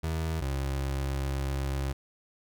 30% pulse tone pair in turn, 80.5 / 68.01 Hz, E2 / C#2, -41 / -32 cents, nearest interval minor third, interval 291 cents, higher first, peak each -26 dBFS, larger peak neither, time 0.03-0.41 / 0.41-1.93 s, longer second, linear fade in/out 10 ms, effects none

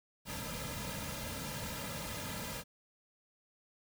pink noise with comb filter, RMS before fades -41 dBFS, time 0.25-2.64 s, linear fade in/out 50 ms, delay 2.7 ms, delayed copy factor -0.8, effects none

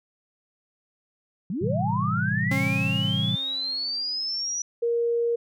sine linear sweep, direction up, 155.56 to 5890 Hz, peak -26 dBFS, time 1.5-4.62 s, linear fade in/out 2 ms
sine chord, A minor seventh, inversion none, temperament equal, 110 / 130.81 / 164.81 / 196 Hz, A2 / C3 / E3 / G3, 0 / 0 / 0 / 0 cents, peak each -29 dBFS, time 1.61-3.36 s, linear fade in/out 10 ms
sawtooth tone with exponential decay, 269.9 Hz, C#4, 46 cents flat, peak -22 dBFS, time 2.51-4.58 s, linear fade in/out 5 ms, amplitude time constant 450 ms
sine tone, 469.4 Hz, A#4, 12 cents sharp, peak -21 dBFS, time 4.82-5.36 s, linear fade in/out 10 ms
effects none

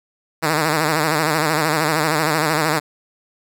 5% pulse tone with vibrato, 155.56 Hz, D#3, in tune, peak -5 dBFS, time 0.42-2.8 s, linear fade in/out 20 ms, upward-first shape sine, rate 13 Hz, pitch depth 91 cents each way, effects none

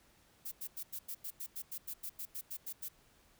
violet noise bursts, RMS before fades -42 dBFS, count 16, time 0.45-2.887 s, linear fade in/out 10 ms, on 67 ms, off 91 ms, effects pink hiss -67 dBFS RMS until 3.39 s

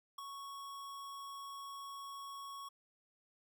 square tone with ADSR envelope, 1108.7 Hz, C#6, in tune, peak -40 dBFS, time 0.18-2.69 s, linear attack 8 ms, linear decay 4 ms, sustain -6 dB, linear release 10 ms, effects none

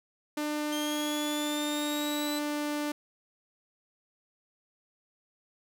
sawtooth tone with pitch glide, 299.2 to 295.6 Hz, D4 to D4, +32 to +11 cents, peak -26 dBFS, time 0.37-2.92 s, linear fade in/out 5 ms, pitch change -21 cents, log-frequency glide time 0.8-2.1 s
sawtooth linear sweep, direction up, 3165 to 4000 Hz, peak -33 dBFS, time 0.72-2.39 s, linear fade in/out 5 ms
effects none

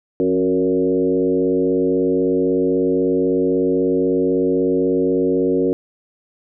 sine tone with frequency modulation, 368.1 Hz, F#4, 9 cents flat, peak -14 dBFS, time 0.2-5.73 s, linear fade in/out 0 ms, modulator 96.2 Hz, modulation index 1.4, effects none

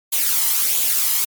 blue noise with flanger, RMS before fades -18 dBFS, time 0.12-1.25 s, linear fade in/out 10 ms, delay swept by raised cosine 0.28 to 1 ms, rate 1.5 Hz, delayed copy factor +0.5, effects MP3 96 kbps

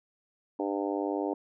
harmonic tone, 100 Hz, G2, 35 cents sharp, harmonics 3 / 4 / 5 / 6 / 7 / 8 / 9, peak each -32 / -34 / -36 / -38 / -39 / -40 / -41 dBFS, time 0.59-1.34 s, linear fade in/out 5 ms, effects none

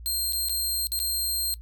15% pulse tone with dropouts, 4186 Hz, C8, in tune, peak -19 dBFS, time 0.06-1.54 s, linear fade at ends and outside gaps 0 ms, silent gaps 0.324-0.332 / 0.486-0.495 / 0.87-0.919 / 0.991-1 s, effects noise-tail reverb RT60 0.1 s tail -20 dB re dry + added 58 Hz sine -39 dBFS peak until 1.61 s

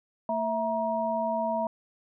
sine tone cluster, 225.3 / 657 / 945 Hz, A3 / E5 / A#5, +41 / -6 / +23 cents, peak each -34 / -28 / -30 dBFS, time 0.29-1.67 s, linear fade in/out 2 ms, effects none

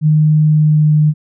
sine tone with pitch glide, 153.5 to 151.91 Hz, D#3 to D#3, -23 to -41 cents, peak -7 dBFS, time 0.01-1.14 s, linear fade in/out 50 ms, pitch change -18 cents, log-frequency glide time 0.44-0.94 s, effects none

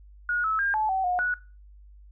sine tone with pitch steps, 1445 / 1300 / 1607 / 864 / 763 / 721 / 1469 Hz, F#6 / E6 / G6 / A5 / G5 / F#5 / F#6, -41 / -24 / +43 / -32 / -47 / -45 / -13 cents, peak -23 dBFS, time 0.29-1.34 s, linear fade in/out 2 ms, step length 150 ms, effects noise-tail reverb RT60 0.3 s tail -17 dB re dry + added 50 Hz sine -47 dBFS peak until 2.11 s

